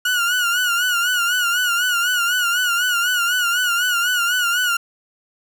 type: tone with vibrato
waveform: 30% pulse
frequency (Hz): 1439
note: F#6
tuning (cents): -49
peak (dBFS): -14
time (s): 0.05-4.77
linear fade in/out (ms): 5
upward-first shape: sine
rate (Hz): 4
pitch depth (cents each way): 71
effects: none